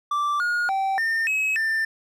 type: tone with pitch steps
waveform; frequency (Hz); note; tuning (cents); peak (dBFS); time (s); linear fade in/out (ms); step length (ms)
triangle; 1170 / 1435 / 775 / 1811 / 2561 / 1786; D6 / F6 / G5 / A6 / D#7 / A6; -7 / +47 / -20 / +49 / +49 / +25; -19; 0.11-1.85; 5; 290
effects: none